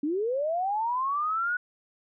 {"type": "linear sweep", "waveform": "sine", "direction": "up", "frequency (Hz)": [277.2, 1480], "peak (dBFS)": -25, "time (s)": [0.03, 1.57], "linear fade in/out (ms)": 5, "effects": []}